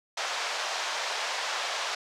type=band-pass noise; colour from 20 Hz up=pink; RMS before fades=-32 dBFS; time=0.17-1.95 s; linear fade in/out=5 ms; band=640 to 6300 Hz; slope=24 dB/octave; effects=none